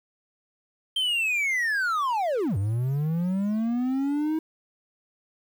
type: linear two-way sweep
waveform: triangle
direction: down then up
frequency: 3161 to 93.8 to 320.2 Hz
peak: -21 dBFS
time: 0.96-4.39 s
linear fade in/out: 5 ms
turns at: 2.57 s
effects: 9-bit